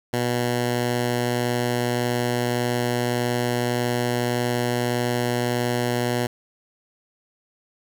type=tone; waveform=10% pulse; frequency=121.7 Hz; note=B2; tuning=25 cents flat; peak=-13 dBFS; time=0.13-6.27 s; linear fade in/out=5 ms; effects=none